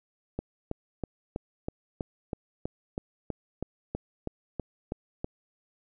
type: click train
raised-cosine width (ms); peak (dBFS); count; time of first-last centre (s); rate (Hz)
2; -18; 16; 0.39-5.244; 3.09
effects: none